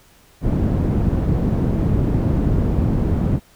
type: low-pass noise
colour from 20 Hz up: white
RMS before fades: -18 dBFS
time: 0.41-3.4 s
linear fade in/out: 50 ms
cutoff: 190 Hz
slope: 12 dB/octave
effects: pink hiss -52 dBFS RMS until 3.55 s